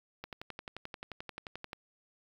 click train, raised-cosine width 0.3 ms, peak -25 dBFS, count 18, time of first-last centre 0.24-1.731 s, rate 11.4 Hz, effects 9-bit

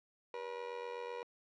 30% pulse tone with amplitude modulation, 481 Hz, B4, 46 cents flat, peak -35 dBFS, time 0.34-1.23 s, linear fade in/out 2 ms, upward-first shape sine, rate 87.9 Hz, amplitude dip 75%, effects low-pass 3000 Hz 12 dB/octave

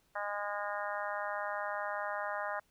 harmonic tone, 204.9 Hz, G#3, 23 cents flat, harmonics 3 / 4 / 5 / 6 / 7 / 8 / 9, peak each -40 / -41 / -42 / -43 / -43 / -44 / -45 dBFS, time 0.15-2.6 s, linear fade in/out 10 ms, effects pink hiss -72 dBFS RMS until 2.7 s

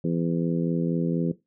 harmonic tone, 84.2 Hz, E2, 37 cents sharp, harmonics 2 / 3 / 4 / 5 / 6, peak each -25 / -29 / -31 / -33 / -35 dBFS, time 0.04-1.32 s, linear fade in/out 5 ms, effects noise-tail reverb RT60 0.2 s tail -17 dB re dry

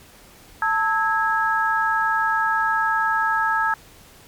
sine tone cluster, 889 / 1300 / 1650 Hz, A5 / E6 / G#6, +18 / -24 / -12 cents, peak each -22 dBFS, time 0.62-3.74 s, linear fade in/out 2 ms, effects pink hiss -48 dBFS RMS until 4.27 s + MP3 96 kbps

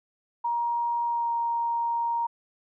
sine tone with pitch glide, 944 to 935.3 Hz, A#5 to A#5, +22 to +6 cents, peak -24 dBFS, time 0.44-2.27 s, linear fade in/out 10 ms, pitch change -16 cents, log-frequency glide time 1.05-1.31 s, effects none

